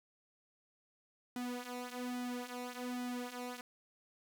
sawtooth tone with flanger, 247 Hz, B3, in tune, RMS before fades -42 dBFS, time 1.36-3.61 s, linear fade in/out 2 ms, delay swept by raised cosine 1.8 to 4.7 ms, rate 1.2 Hz, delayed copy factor -0.75, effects 11-bit

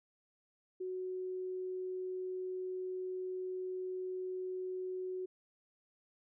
sine tone, 370 Hz, F#4, in tune, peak -37 dBFS, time 0.8-5.26 s, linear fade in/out 10 ms, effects none

